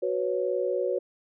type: chord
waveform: sine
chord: F# suspended fourth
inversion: none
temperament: equal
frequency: 370 / 493.9 / 554.4 Hz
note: F#4 / B4 / C#5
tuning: 0 / 0 / 0 cents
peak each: -29 dBFS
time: 0.02-0.99 s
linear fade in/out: 10 ms
effects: none